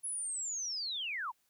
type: linear sweep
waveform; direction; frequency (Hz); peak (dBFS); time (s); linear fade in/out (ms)
sine; down; 10548 to 846; -35; 0.03-1.32; 20
effects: white hiss -75 dBFS RMS until 1.49 s